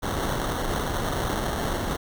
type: noise with sample-and-hold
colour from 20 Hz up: pink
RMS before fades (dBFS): -27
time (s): 0.02-1.97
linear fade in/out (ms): 20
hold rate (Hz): 2450
effects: none